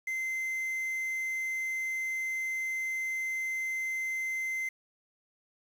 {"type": "tone with quantisation", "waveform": "triangle", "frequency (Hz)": 2072, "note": "C7", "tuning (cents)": -17, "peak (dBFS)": -29, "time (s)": [0.07, 4.69], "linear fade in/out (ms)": 5, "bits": 9, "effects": []}